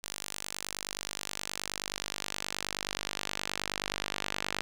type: tone with band-pass filter sweep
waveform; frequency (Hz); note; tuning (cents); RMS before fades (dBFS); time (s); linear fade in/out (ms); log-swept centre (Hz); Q
sawtooth; 49.49; G1; +17; -38; 0.03-4.61; 0; 8300 to 3000; 0.74
effects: none